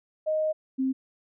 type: tone pair in turn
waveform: sine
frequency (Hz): 622.3 / 263.5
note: D#5 / C4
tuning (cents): 0 / +12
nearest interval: octave + minor third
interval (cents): 1488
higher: first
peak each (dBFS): -23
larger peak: neither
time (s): 0.26-0.53 / 0.78-0.93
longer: first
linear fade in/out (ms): 20
effects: none